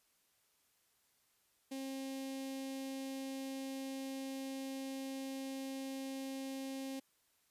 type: tone with notch filter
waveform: sawtooth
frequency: 268.3 Hz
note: C4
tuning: 44 cents sharp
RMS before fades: -43 dBFS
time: 1.71-7 s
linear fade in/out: 10 ms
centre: 1300 Hz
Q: 0.72
effects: white hiss -75 dBFS RMS until 7.5 s + resampled to 32000 Hz